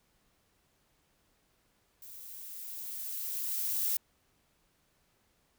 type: noise with level ramp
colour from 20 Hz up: violet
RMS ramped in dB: -49 to -30 dBFS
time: 2.02-3.97 s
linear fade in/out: 2 ms
effects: pink hiss -72 dBFS RMS until 5.58 s